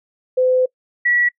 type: tone pair in turn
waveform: sine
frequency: 510 / 1936.7 Hz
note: C5 / B6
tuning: -44 / -34 cents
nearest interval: octave + major seventh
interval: 2310 cents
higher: second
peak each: -12 / -13 dBFS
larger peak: first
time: 0.37-0.66 / 1.05-1.29 s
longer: first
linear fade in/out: 10 ms
effects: noise-tail reverb RT60 0.1 s tail -24 dB re dry